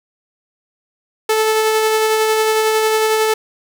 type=tone with tremolo; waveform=sawtooth; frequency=437 Hz; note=A4; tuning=12 cents flat; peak=-8 dBFS; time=1.29-3.34 s; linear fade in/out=5 ms; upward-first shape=sine; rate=11 Hz; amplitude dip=25%; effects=none